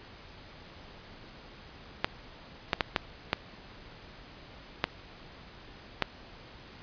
clicks, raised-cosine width 0.3 ms, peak -8 dBFS, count 7, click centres 2.045 / 2.732 / 2.808 / 2.962 / 3.331 / 4.841 / 6.023 s, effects pink hiss -50 dBFS RMS until 6.82 s + resampled to 11025 Hz

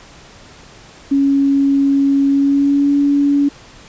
sine tone with pitch glide, 277.2 to 284.2 Hz, C#4 to C#4, 0 to +43 cents, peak -10 dBFS, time 1.11-3.49 s, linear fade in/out 10 ms, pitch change +43 cents, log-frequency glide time 2.28-2.93 s, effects pink hiss -41 dBFS RMS until 3.88 s + resampled to 16000 Hz

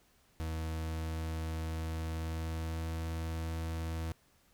40% pulse tone with pitch glide, 80.3 to 81.42 Hz, E2 to E2, -45 to -21 cents, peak -34 dBFS, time 0.4-4.12 s, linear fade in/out 0 ms, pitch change +24 cents, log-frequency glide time 1.61-3.1 s, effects pink hiss -68 dBFS RMS until 4.53 s

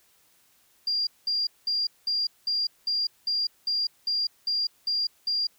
triangle tone bursts, 4788 Hz, D8, 33 cents sharp, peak -20 dBFS, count 12, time 0.87-5.47 s, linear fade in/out 5 ms, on 200 ms, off 200 ms, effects tanh soft clip ceiling -22 dBFS + white hiss -63 dBFS RMS until 5.58 s

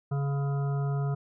harmonic tone with a mistuned harmonic, 140 Hz, C#3, 18 cents sharp, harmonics 1 / 3 / 5 / 7 / 9 / 10, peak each -26 / -39 / -41 / -48 / -45 / -51 dBFS, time 0.11-1.15 s, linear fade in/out 10 ms, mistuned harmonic 7, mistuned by +33 cents, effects none

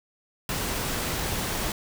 pink noise, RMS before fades -29 dBFS, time 0.49-1.72 s, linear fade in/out 2 ms, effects none

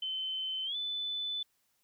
sine tone with pitch glide, 3065 to 3500 Hz, G7 to A7, -40 to -10 cents, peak -33 dBFS, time 0.02-1.43 s, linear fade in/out 5 ms, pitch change +230 cents, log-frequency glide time 0.65-0.76 s, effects white hiss -75 dBFS RMS until 1.83 s

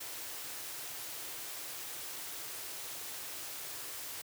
white band-stop noise, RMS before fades -43 dBFS, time 0-4.22 s, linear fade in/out 10 ms, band 160 to 260 Hz, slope 96 dB/octave, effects high-pass 100 Hz 12 dB/octave

